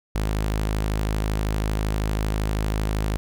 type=tone; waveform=sawtooth; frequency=52.7 Hz; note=G#1; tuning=26 cents sharp; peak=-18 dBFS; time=0.15-3.17 s; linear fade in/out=0 ms; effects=none